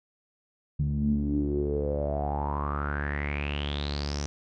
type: tone with low-pass filter sweep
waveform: sawtooth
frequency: 72.3 Hz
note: D2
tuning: 27 cents flat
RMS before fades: -29 dBFS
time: 0.79-4.26 s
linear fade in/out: 0 ms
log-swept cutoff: 160 to 6000 Hz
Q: 8.9
effects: none